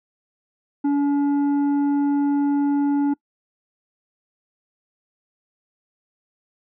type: tone with tanh clipping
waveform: triangle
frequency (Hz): 285.1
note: C#4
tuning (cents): +49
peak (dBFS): -18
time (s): 0.84-3.14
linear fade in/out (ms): 10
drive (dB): 11
effects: noise-tail reverb RT60 0.1 s tail -24 dB re dry